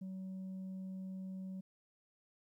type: tone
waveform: sine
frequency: 188.7 Hz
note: F#3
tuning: 34 cents sharp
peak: -39 dBFS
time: 0.01-1.61 s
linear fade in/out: 10 ms
effects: tanh soft clip ceiling -41 dBFS + 13-bit